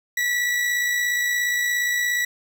40% pulse tone with amplitude modulation, 1947 Hz, B6, 25 cents flat, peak -18 dBFS, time 0.17-2.25 s, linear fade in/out 5 ms, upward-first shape sine, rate 57.1 Hz, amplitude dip 30%, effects none

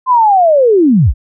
sine linear sweep, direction down, 1045 to 33.73 Hz, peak -5 dBFS, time 0.06-1.14 s, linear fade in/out 50 ms, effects none

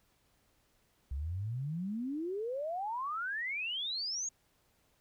sine exponential sweep, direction up, 64.2 to 6780 Hz, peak -34 dBFS, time 1.11-4.29 s, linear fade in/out 5 ms, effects pink hiss -72 dBFS RMS until 5 s

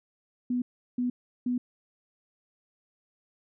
sine tone bursts, 246.9 Hz, B3, in tune, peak -25 dBFS, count 3, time 0.5-1.58 s, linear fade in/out 5 ms, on 120 ms, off 360 ms, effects none

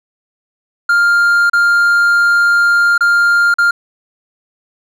triangle tone with dropouts, 1401 Hz, F6, 5 cents sharp, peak -6 dBFS, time 0.89-3.71 s, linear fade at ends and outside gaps 5 ms, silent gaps 1.498-1.532 / 2.979-3.007 / 3.541-3.584 s, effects none

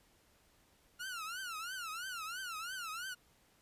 sawtooth tone with vibrato, 1396.9 Hz, F6, in tune, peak -37 dBFS, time 0.99-3.15 s, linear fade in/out 20 ms, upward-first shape triangle, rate 3 Hz, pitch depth 210 cents each way, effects pink hiss -69 dBFS RMS until 3.61 s + resampled to 32000 Hz

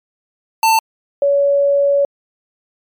square / sine tone pair in turn, 892 / 564.2 Hz, A5 / C#5, +23 / +30 cents, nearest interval minor sixth, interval 793 cents, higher first, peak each -10 dBFS, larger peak neither, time 0.63-0.79 / 1.22-2.05 s, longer second, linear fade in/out 2 ms, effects MP3 96 kbps

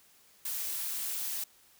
blue noise with amplitude modulation, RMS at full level -33 dBFS, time 0.45-1.44 s, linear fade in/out 5 ms, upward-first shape sine, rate 268 Hz, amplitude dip 50%, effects white hiss -62 dBFS RMS until 1.79 s

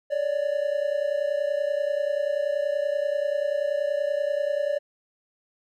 triangle tone pair together, 565 / 595.4 Hz, C#5 / D5, +33 / +24 cents, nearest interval minor second, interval 91 cents, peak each -24 dBFS, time 0.1-4.79 s, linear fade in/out 20 ms, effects none

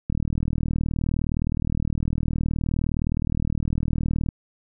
click train, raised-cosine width 5 ms, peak -12 dBFS, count 166, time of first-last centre 0.1-4.288 s, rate 39.4 Hz, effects none

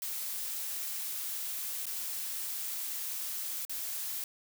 blue noise with dropouts, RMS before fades -37 dBFS, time 0.02-4.24 s, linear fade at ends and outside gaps 1 ms, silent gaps 1.856-1.866 / 3.651-3.695 s, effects none

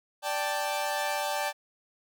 sawtooth chord, D suspended fourth, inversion none, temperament equal, 587.3 / 784 / 880 Hz, D5 / G5 / A5, 0 / 0 / 0 cents, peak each -29 dBFS, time 0.22-1.53 s, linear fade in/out 50 ms, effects none

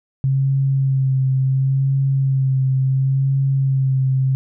sine tone with vibrato, 134.1 Hz, C3, 43 cents sharp, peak -14 dBFS, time 0.24-4.35 s, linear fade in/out 0 ms, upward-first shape sine, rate 0.71 Hz, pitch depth 26 cents each way, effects none

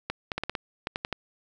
clicks, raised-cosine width 0.3 ms, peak -13 dBFS, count 10, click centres 0.1 / 0.318 / 0.38 / 0.436 / 0.496 / 0.552 / 0.871 / 0.959 / 1.049 / 1.127 s, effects none

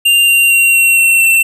square tone with pitch steps, 2790 / 2771 / 2752 / 2733 / 2714 / 2695 Hz, F7 / F7 / F7 / F7 / E7 / E7, -2 / -14 / -26 / -38 / +50 / +38 cents, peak -7 dBFS, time 0.05-1.43 s, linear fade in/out 10 ms, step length 230 ms, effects none

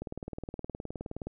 click train, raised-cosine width 2 ms, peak -24 dBFS, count 25, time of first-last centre 0.02-1.27 s, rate 19.2 Hz, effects none

